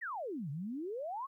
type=exponential two-way sweep; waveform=sine; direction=down then up; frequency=1993 to 133.9 to 1141 Hz; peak=-37 dBFS; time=0.01-1.27 s; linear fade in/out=20 ms; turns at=0.5 s; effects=13-bit